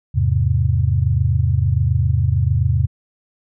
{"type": "chord", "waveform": "sine", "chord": "E augmented", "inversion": "none", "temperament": "equal", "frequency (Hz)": [82.41, 103.83, 130.81], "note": ["E2", "G#2", "B#2"], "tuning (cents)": [0, 0, 0], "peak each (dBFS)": -18, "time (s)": [0.14, 2.87], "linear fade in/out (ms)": 20, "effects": []}